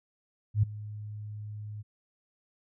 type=tone with ADSR envelope; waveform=sine; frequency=105.4 Hz; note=G#2; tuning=26 cents sharp; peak=-18 dBFS; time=0.54-1.83 s; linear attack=89 ms; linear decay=9 ms; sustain=-19 dB; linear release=24 ms; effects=none